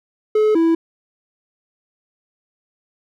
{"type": "tone pair in turn", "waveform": "triangle", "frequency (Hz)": [428.9, 329.4], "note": ["A4", "E4"], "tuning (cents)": [-44, -1], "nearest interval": "perfect fourth", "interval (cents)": 457, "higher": "first", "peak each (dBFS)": -10, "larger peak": "neither", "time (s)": [[0.35, 0.55], [0.55, 0.75]], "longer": "neither", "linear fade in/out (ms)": 5, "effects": []}